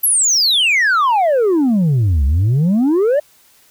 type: exponential two-way sweep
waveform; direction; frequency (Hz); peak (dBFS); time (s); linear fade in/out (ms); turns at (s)
sine; down then up; 12000 to 65.41 to 617; -8; 0.03-3.2; 10; 2.25
effects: tanh soft clip ceiling -10 dBFS + white hiss -51 dBFS RMS until 3.7 s